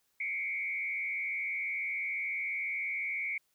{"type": "tone with frequency modulation", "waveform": "sine", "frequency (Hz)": 2227, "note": "C#7", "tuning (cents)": 7, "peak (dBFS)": -32, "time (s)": [0.2, 3.38], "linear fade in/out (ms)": 5, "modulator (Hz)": 85.9, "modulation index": 1.3, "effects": ["white hiss -75 dBFS RMS until 3.54 s"]}